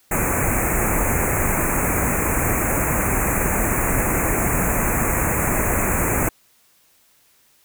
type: band-stop noise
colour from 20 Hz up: pink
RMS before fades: -20 dBFS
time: 0.11-6.29 s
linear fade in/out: 5 ms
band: 2500 to 6600 Hz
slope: 96 dB/octave
effects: white hiss -58 dBFS RMS until 7.64 s